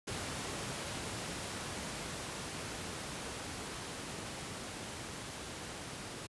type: noise with level ramp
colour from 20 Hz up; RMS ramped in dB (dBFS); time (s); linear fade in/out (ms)
pink; -39 to -44; 0.07-6.27; 10
effects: high-pass 80 Hz 12 dB/octave + resampled to 24000 Hz